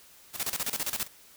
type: noise with tremolo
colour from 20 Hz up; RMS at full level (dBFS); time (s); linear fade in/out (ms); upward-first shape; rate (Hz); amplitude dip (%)
white; -30; 0.33-1.08; 50; square; 15; 80
effects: white hiss -55 dBFS RMS until 1.36 s